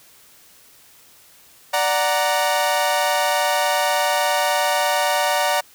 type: chord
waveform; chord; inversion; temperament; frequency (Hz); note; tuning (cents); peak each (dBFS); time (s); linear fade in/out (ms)
sawtooth; D augmented; none; equal; 587.3 / 740 / 932.3; D5 / F#5 / A#5; 0 / 0 / 0; -18; 1.73-5.61; 10
effects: white hiss -50 dBFS RMS until 5.74 s